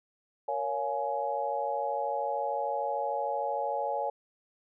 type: chord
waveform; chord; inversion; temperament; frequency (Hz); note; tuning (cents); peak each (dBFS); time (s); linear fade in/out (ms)
sine; Bb minor seventh; none; just; 466.2 / 559.4 / 699.2 / 839.1; Bb4 / Db5 / F5 / Ab5; 0 / +16 / +2 / +18; -38 / -33 / -36 / -32; 0.48-4.1; 5
effects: none